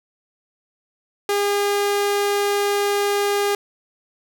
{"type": "tone", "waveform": "sawtooth", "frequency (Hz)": 406, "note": "G#4", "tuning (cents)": -39, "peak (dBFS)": -14, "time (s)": [1.29, 3.55], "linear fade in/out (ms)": 2, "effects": []}